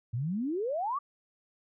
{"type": "exponential sweep", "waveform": "sine", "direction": "up", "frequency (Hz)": [109.4, 1198], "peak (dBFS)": -29, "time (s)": [0.13, 0.99], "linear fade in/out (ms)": 10, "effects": []}